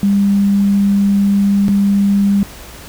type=tone with dropouts; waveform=sine; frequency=200 Hz; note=G3; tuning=35 cents sharp; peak=-9 dBFS; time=0.03-2.43 s; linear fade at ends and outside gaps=0 ms; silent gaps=1.682-1.69 s; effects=added 60 Hz sine -39 dBFS peak until 2.88 s + pink hiss -35 dBFS RMS until 2.88 s